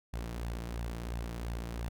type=tone with flanger; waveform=sawtooth; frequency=58 Hz; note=A#1; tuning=8 cents flat; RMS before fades=-38 dBFS; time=0.13-1.89 s; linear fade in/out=10 ms; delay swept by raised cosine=1.1 to 6.4 ms; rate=2.9 Hz; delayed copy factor=+0.5; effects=none